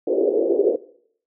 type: band-pass noise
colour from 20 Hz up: pink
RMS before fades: -19 dBFS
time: 0.07-0.76 s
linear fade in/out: 5 ms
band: 340 to 520 Hz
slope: 48 dB/octave
effects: noise-tail reverb RT60 0.6 s tail -18 dB re dry